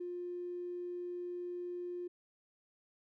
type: tone with tanh clipping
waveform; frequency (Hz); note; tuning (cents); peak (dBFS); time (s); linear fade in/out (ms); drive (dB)
triangle; 353.9; F4; +23; -38; 0-2.08; 10; 2
effects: none